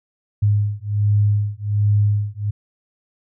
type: beating tone pair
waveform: sine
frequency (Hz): 102.9 / 104.2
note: G#2 / G#2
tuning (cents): -16 / +6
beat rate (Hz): 1.3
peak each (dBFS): -18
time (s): 0.42-2.51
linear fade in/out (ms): 10
effects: none